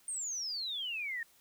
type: exponential sweep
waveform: sine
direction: down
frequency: 8870 to 1800 Hz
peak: -35 dBFS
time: 0.08-1.23 s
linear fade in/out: 2 ms
effects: white hiss -65 dBFS RMS until 1.4 s